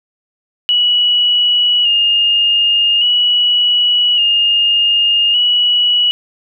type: tone with vibrato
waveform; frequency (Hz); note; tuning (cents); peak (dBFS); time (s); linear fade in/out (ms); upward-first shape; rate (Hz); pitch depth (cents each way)
sine; 2882; F#7; -46; -9; 0.69-6.11; 0; square; 0.43; 30
effects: none